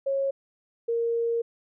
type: tone pair in turn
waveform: sine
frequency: 547 / 465 Hz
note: C#5 / A#4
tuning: -23 / -4 cents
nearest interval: minor third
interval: 281 cents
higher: first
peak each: -23 dBFS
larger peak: neither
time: 0.06-0.31 / 0.88-1.42 s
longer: second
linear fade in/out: 10 ms
effects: none

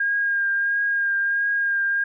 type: tone with vibrato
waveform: sine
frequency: 1617 Hz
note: G#6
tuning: 47 cents flat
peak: -19 dBFS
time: 0-2.04 s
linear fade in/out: 5 ms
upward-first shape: triangle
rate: 1.5 Hz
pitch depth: 22 cents each way
effects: none

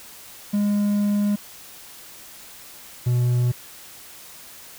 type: tone pair in turn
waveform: triangle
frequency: 205.3 / 122.64 Hz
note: G#3 / B2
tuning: -20 / -12 cents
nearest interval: major sixth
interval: 892 cents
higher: first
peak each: -16 / -15 dBFS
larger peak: second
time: 0.53-1.36 / 3.06-3.52 s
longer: first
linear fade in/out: 10 ms
effects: white hiss -43 dBFS RMS until 4.78 s

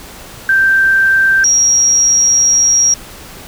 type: tone pair in turn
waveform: sine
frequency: 1568 / 5654 Hz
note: G6 / F8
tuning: 0 / +20 cents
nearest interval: octave + minor seventh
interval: 2220 cents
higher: second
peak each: -7 dBFS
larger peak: neither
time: 0.49-1.44 / 1.44-2.94 s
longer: second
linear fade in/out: 2 ms
effects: pink hiss -33 dBFS RMS until 3.47 s

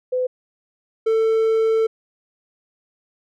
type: tone pair in turn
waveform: sine / triangle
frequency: 506 / 445.5 Hz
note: B4 / A4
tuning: +42 / +22 cents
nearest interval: major second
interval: 220 cents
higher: first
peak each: -18 / -13 dBFS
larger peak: second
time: 0.12-0.27 / 1.06-1.87 s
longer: second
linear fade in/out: 10 ms
effects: none

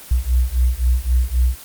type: beating tone pair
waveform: sine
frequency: 60.2 / 64 Hz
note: B1 / C2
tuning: -44 / -38 cents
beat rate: 3.8 Hz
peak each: -17 dBFS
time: 0.11-1.56 s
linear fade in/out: 5 ms
effects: white hiss -38 dBFS RMS until 1.64 s + Opus 24 kbps

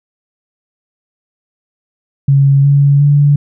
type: tone with pitch steps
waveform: sine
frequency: 138.59 / 141.42 / 144.31 Hz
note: C#3 / C#3 / D3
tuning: 0 / +35 / -30 cents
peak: -5 dBFS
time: 2.28-3.36 s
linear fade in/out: 5 ms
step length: 360 ms
effects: none

